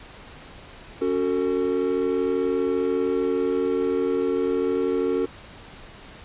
triangle chord, F# minor, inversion second, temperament equal with one note detuned, 277.2 / 370 / 450.3 Hz, C#4 / F#4 / A4, 0 / 0 / +40 cents, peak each -25 / -23 / -22 dBFS, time 1.01-5.26 s, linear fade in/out 10 ms, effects pink hiss -44 dBFS RMS until 6.24 s + resampled to 8000 Hz

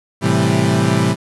30% pulse chord, A minor seventh, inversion none, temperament equal, 110 / 130.81 / 164.81 / 196 Hz, A2 / C3 / E3 / G3, 0 / 0 / 0 / 0 cents, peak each -16 dBFS, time 0.21-1.16 s, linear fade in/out 50 ms, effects resampled to 24000 Hz + 7-bit

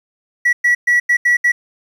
triangle tone bursts at uneven times, 1939 Hz, B6, 32 cents flat, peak -7 dBFS, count 6, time 0.45-0.53 / 0.64-0.75 / 0.87-1 / 1.09-1.17 / 1.25-1.37 / 1.44-1.52 s, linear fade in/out 10 ms, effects tanh soft clip ceiling -5 dBFS + 8-bit

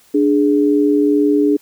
sine tone pair together, 293.7 / 416 Hz, D4 / G#4, 0 / +3 cents, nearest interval tritone, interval 603 cents, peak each -12 / -15 dBFS, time 0.14-1.57 s, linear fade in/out 10 ms, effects white hiss -51 dBFS RMS until 1.61 s

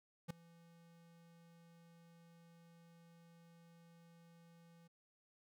square tone with ADSR envelope, 168.2 Hz, E3, 35 cents sharp, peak -39 dBFS, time 0.28-4.88 s, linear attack 24 ms, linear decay 4 ms, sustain -24 dB, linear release 12 ms, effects none

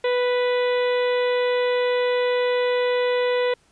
harmonic tone, 493.9 Hz, B4, in tune, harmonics 1 / 2 / 3 / 4 / 5 / 6 / 7 / 8, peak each -19 / -30 / -35 / -31 / -36 / -40 / -36 / -41 dBFS, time 0.04-3.54 s, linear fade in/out 5 ms, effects pink hiss -60 dBFS RMS until 3.71 s + resampled to 22050 Hz

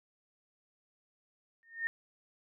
sine tone with exponential growth, 1831 Hz, A#6, 32 cents flat, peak -27 dBFS, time 1.63-1.87 s, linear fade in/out 0 ms, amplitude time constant 52 ms, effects none

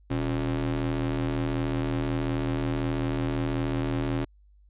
30% pulse ring-modulated tone, 78.5 Hz, D#2, 16 cents sharp, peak -20 dBFS, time 0.1-4.25 s, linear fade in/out 10 ms, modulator 199 Hz, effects added 50 Hz sine -54 dBFS peak until 4.69 s + resampled to 8000 Hz

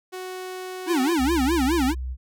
sawtooth tone, 370 Hz, F#4, in tune, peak -28 dBFS, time 0.12-1.14 s, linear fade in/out 20 ms
square tone with vibrato, 297 Hz, D4, 20 cents sharp, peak -20 dBFS, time 0.86-1.95 s, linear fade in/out 50 ms, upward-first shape sine, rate 4.8 Hz, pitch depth 280 cents each way
sine tone with pitch glide, 65.41 to 63.51 Hz, C2 to B1, 0 to +49 cents, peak -27 dBFS, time 1.18-2.17 s, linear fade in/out 50 ms, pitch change -51 cents, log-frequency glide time 1.36-2.03 s
effects none

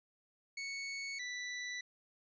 sawtooth tone pair in turn, 2216 / 1974.2 Hz, C#7 / B6, -1 / -1 cents, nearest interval major second, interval 200 cents, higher first, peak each -36 / -36 dBFS, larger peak neither, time 0.57-1.19 / 1.19-1.81 s, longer neither, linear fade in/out 5 ms, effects resampled to 16000 Hz

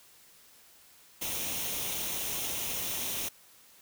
white noise with comb filter, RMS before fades -34 dBFS, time 1.21-3.29 s, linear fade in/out 10 ms, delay 0.32 ms, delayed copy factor +0.5, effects white hiss -58 dBFS RMS until 3.81 s

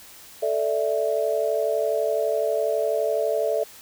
sine chord, A suspended fourth, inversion none, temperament equal, 440 / 587.3 / 659.3 Hz, A4 / D5 / E5, 0 / 0 / 0 cents, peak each -25 dBFS, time 0.42-3.64 s, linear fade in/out 10 ms, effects white hiss -46 dBFS RMS until 3.81 s

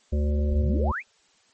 harmonic tone, 73.3 Hz, D2, 3 cents flat, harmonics 1 / 3 / 5 / 7 / 8, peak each -21 / -31 / -35 / -38 / -39 dBFS, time 0.12-0.92 s, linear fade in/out 10 ms
sine exponential sweep, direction up, 30.43 to 2700 Hz, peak -27 dBFS, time 0.48-1.03 s, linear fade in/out 50 ms
effects white hiss -62 dBFS RMS until 1.53 s + MP3 32 kbps

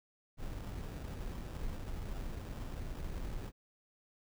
brown noise with sample-and-hold, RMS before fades -41 dBFS, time 0.37-3.52 s, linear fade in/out 50 ms, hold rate 2100 Hz, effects none

